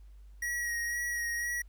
square tone with vibrato, 1901 Hz, A#6, 33 cents sharp, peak -32 dBFS, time 0.42-1.62 s, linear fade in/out 5 ms, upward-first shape sine, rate 2 Hz, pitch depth 22 cents each way, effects added 50 Hz sine -49 dBFS peak until 1.68 s + pink hiss -73 dBFS RMS until 1.68 s

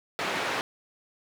white band-pass noise, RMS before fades -30 dBFS, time 0.19-0.61 s, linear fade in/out 0 ms, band 180 to 2200 Hz, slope 12 dB/octave, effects none

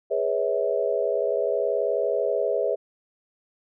sine chord, C# minor seventh, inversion second, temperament equal with one note detuned, 415.3 / 493.9 / 554.4 / 646.4 Hz, G#4 / B4 / C#5 / E5, 0 / 0 / 0 / -34 cents, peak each -27 dBFS, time 0.1-2.76 s, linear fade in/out 20 ms, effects none

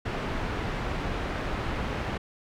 pink low-pass noise, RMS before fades -31 dBFS, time 0.05-2.18 s, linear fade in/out 10 ms, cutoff 2300 Hz, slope 12 dB/octave, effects none

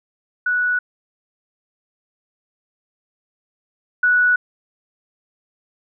sine tone pair in turn, 1473 / 1473 Hz, F#6 / F#6, -8 / -8 cents, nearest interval unison, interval 0 cents, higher neither, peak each -16 / -12 dBFS, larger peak second, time 0.46-0.79 / 4.03-4.36 s, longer neither, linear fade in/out 5 ms, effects none

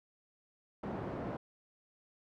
pink band-pass noise, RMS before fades -40 dBFS, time 0.83-1.37 s, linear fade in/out 5 ms, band 120 to 840 Hz, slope 12 dB/octave, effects none

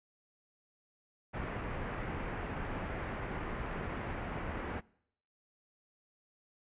pink low-pass noise, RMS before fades -39 dBFS, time 1.33-4.81 s, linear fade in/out 20 ms, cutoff 2200 Hz, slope 24 dB/octave, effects noise-tail reverb RT60 0.7 s tail -24 dB re dry + resampled to 8000 Hz

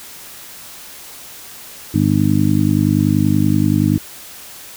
harmonic tone, 50.5 Hz, G#1, 48 cents flat, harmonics 2 / 3 / 4 / 5 / 6, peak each -18 / -18 / -18 / -18 / -18 dBFS, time 1.94-3.98 s, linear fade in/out 5 ms, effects white hiss -36 dBFS RMS until 4.76 s

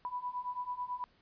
sine beating tone pair, 984 / 993.1 Hz, B5 / B5, -7 / +9 cents, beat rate 9.1 Hz, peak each -40 / -38 dBFS, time 0.05-1.04 s, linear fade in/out 0 ms, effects pink hiss -68 dBFS RMS until 1.21 s + resampled to 11025 Hz

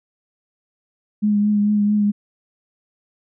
sine tone with vibrato, 207.7 Hz, G#3, in tune, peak -14 dBFS, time 1.22-2.12 s, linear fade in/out 20 ms, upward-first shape triangle, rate 4.5 Hz, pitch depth 28 cents each way, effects none

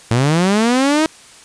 sawtooth linear sweep, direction up, 110 to 321.6 Hz, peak -8 dBFS, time 0.11-1.06 s, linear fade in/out 0 ms, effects white hiss -42 dBFS RMS until 1.44 s + resampled to 22050 Hz

